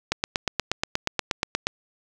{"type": "click train", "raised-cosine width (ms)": 0.2, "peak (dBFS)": -5, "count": 14, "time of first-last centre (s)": [0.12, 1.669], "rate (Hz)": 8.39, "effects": []}